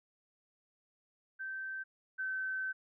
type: tone pair in turn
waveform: sine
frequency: 1552 / 1535.1 Hz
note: G6 / G6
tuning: -18 / -37 cents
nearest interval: unison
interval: 19 cents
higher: first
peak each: -38 / -34 dBFS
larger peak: second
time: 1.39-1.84 / 2.18-2.73 s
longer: second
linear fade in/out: 20 ms
effects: none